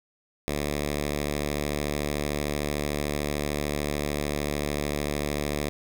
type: tone with notch filter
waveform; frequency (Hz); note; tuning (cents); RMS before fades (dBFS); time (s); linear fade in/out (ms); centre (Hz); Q
5% pulse; 73.42; D2; 0; -29; 0.48-5.69; 0; 870; 1.9
effects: none